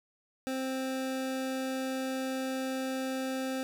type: tone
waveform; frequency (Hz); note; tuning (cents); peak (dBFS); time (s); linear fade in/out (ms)
25% pulse; 262.5; C4; +6; -28; 0.47-3.63; 0
effects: none